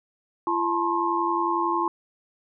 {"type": "tone cluster", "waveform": "sine", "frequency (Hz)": [340.5, 867, 978, 1069], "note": ["F4", "A5", "B5", "C6"], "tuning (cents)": [-44, -26, -17, 37], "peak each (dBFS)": [-27, -28, -30, -25], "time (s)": [0.47, 1.88], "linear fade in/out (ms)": 2, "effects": []}